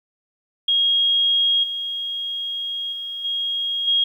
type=tone with level steps; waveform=sine; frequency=3271 Hz; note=G#7; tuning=27 cents flat; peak=-15 / -24 / -27 / -21 / -15 dBFS; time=0.68-4.04 s; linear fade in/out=5 ms; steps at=1.63 / 2.92 / 3.24 / 3.87 s; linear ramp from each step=10 ms; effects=9-bit